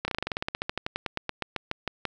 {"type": "slowing click train", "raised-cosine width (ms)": 0.3, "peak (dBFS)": -12, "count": 25, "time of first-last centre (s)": [0.05, 2.053], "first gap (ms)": 30, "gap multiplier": 1.08, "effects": []}